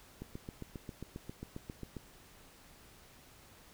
click train, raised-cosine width 3 ms, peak -29 dBFS, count 14, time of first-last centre 0.22-1.967 s, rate 7.44 Hz, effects pink hiss -59 dBFS RMS until 3.73 s

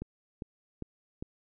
click train, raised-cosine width 3 ms, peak -24 dBFS, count 4, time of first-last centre 0.02-1.225 s, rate 2.49 Hz, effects none

